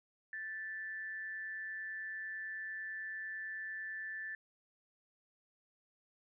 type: tone with amplitude modulation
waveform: sine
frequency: 1760 Hz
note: A6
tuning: in tune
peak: -38 dBFS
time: 0.33-4.35 s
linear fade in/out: 2 ms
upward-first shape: sine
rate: 189 Hz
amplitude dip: 45%
effects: none